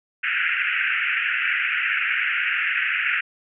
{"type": "band-pass noise", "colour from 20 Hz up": "pink", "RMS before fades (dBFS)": -23, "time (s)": [0.23, 3.21], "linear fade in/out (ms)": 10, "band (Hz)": [1400, 2800], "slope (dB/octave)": 96, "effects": []}